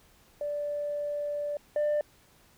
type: tone pair in turn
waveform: sine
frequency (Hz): 585 / 594.5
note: D5 / D5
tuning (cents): -7 / +21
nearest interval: unison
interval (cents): 28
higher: second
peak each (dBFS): -29 / -22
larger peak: second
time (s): 0.41-1.57 / 1.76-2.01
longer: first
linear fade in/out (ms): 2
effects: tanh soft clip ceiling -23 dBFS + pink hiss -61 dBFS RMS until 2.57 s